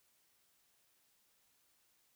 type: silence
effects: white hiss -74 dBFS RMS until 2.15 s